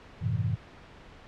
sine chord, F# half-diminished seventh, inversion none, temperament equal with one note detuned, 94.55 / 110 / 130.81 / 164.81 Hz, F#2 / A2 / C3 / E3, +38 / 0 / 0 / 0 cents, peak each -32 / -29 / -32 / -34 dBFS, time 0.21-0.56 s, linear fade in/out 20 ms, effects pink hiss -50 dBFS RMS until 1.27 s + low-pass 3000 Hz 12 dB/octave

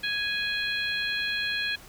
harmonic tone, 830.6 Hz, G#5, in tune, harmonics 2 / 3 / 4 / 5, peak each -30 / -32 / -33 / -34 dBFS, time 0.03-1.76 s, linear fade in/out 10 ms, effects pink hiss -49 dBFS RMS until 1.88 s

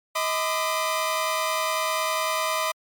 sawtooth tone cluster, 635 / 1012 / 1200 Hz, D#5 / B5 / D6, +35 / +42 / +37 cents, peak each -24 dBFS, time 0.15-2.72 s, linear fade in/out 10 ms, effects MP3 96 kbps

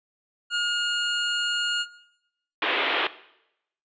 25% pulse tone, 1427 Hz, F6, 37 cents sharp, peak -19 dBFS, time 0.5-1.86 s, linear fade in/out 50 ms
white band-pass noise, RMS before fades -25 dBFS, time 2.62-3.07 s, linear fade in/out 2 ms, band 280 to 3400 Hz, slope 48 dB/octave
effects noise-tail reverb RT60 0.8 s tail -17 dB re dry + resampled to 16000 Hz

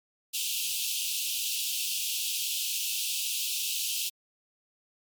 pink high-pass noise, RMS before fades -31 dBFS, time 0.33-4.1 s, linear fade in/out 20 ms, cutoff 2600 Hz, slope 96 dB/octave, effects MP3 96 kbps

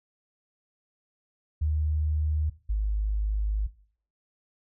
sine tone pair in turn, 76.5 / 51.99 Hz, D#2 / G#1, -29 / +3 cents, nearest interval perfect fifth, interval 668 cents, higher first, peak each -23 dBFS, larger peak neither, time 1.61-2.5 / 2.69-3.67 s, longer second, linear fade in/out 10 ms, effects noise-tail reverb RT60 0.5 s tail -18 dB re dry

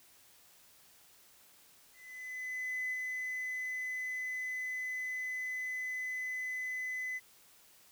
triangle tone with ADSR envelope, 2015 Hz, B6, 34 cents sharp, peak -30 dBFS, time 1.93-7.2 s, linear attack 990 ms, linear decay 30 ms, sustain -3 dB, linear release 35 ms, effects tanh soft clip ceiling -30 dBFS + white hiss -62 dBFS RMS until 7.91 s

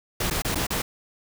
pink noise with dropouts, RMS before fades -26 dBFS, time 0.2-0.82 s, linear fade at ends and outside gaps 5 ms, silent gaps 0.301-0.309 / 0.421-0.447 / 0.547-0.555 / 0.668-0.704 s, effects none

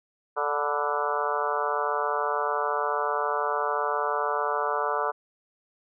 harmonic tone with a mistuned harmonic, 146.83 Hz, D3, in tune, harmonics 3 / 4 / 5 / 6 / 7 / 8 / 9 / 10, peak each -32 / -32 / -33 / -34 / -31 / -31 / -33 / -36 dBFS, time 0.36-5.12 s, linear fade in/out 20 ms, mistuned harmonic 7, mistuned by -54 cents, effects none

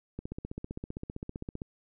click train, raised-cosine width 3 ms, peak -24 dBFS, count 23, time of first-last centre 0.19-1.619 s, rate 15.4 Hz, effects none

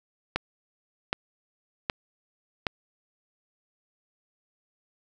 click train, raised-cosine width 0.3 ms, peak -9 dBFS, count 4, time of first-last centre 0.36-2.668 s, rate 1.3 Hz, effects none

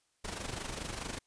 pink noise with amplitude modulation, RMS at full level -37 dBFS, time 0.24-1.19 s, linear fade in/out 10 ms, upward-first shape sine, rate 24.7 Hz, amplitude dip 65%, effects white hiss -75 dBFS RMS until 1.26 s + resampled to 22050 Hz

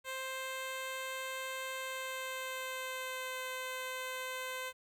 10% pulse tone with pitch glide, 524 to 514.7 Hz, C5 to C5, +2 to -29 cents, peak -30 dBFS, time 0.04-4.73 s, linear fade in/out 50 ms, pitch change -31 cents, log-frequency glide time 1.78-3.4 s, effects 11-bit

